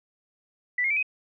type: tone with pitch steps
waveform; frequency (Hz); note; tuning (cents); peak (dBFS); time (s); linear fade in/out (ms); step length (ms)
sine; 1975.5 / 2142 / 2322 / 2518; B6 / C7 / D7 / D#7; 0 / +40 / -20 / +20; -22; 0.78-1.028; 5; 62
effects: none